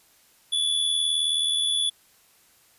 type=tone with amplitude modulation; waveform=square; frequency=3437 Hz; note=A7; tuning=41 cents flat; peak=-20 dBFS; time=0.52-1.9 s; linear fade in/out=10 ms; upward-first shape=sine; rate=79.1 Hz; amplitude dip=50%; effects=white hiss -59 dBFS RMS until 2.78 s + resampled to 32000 Hz